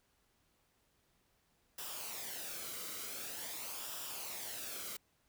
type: noise with flanger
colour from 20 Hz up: white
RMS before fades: -44 dBFS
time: 1.78-4.97 s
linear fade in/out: 5 ms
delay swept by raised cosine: 0.46 to 1.17 ms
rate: 0.46 Hz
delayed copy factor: -0.55
effects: pink hiss -75 dBFS RMS until 5.28 s